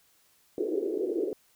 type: band-pass noise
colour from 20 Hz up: white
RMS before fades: -30 dBFS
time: 0.58-1.33 s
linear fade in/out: 2 ms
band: 330 to 440 Hz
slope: 48 dB/octave
effects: white hiss -65 dBFS RMS until 1.55 s